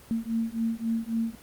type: beating tone pair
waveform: sine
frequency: 225.5 / 229.2 Hz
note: A3 / A#3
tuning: +43 / -29 cents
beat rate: 3.7 Hz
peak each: -29 dBFS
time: 0.11-1.35 s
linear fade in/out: 0 ms
effects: pink hiss -51 dBFS RMS until 1.42 s + Opus 24 kbps